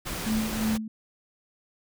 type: noise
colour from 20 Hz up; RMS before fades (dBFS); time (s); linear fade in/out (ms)
pink; -33; 0.05-0.78; 20
type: tone with tremolo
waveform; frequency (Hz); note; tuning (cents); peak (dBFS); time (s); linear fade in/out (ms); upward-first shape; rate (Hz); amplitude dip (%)
sine; 218.7; A3; -10; -23; 0.26-0.88; 5; sine; 2.9; 70
effects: none